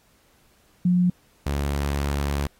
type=tone pair in turn; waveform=sine / sawtooth; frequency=178.9 / 71 Hz; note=F3 / C#2; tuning=+42 / +42 cents; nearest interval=octave + major third; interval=1600 cents; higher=first; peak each=-16 / -19 dBFS; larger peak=first; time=0.85-1.1 / 1.46-2.47 s; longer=second; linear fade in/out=5 ms; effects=pink hiss -61 dBFS RMS until 2.59 s + AAC 48 kbps